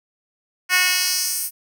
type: tone with high-pass filter sweep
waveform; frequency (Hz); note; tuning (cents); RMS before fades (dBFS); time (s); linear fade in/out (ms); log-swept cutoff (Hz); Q
10% pulse; 365.3; F#4; -22; -20; 0.69-1.51; 50; 1800 to 11000; 1.3
effects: none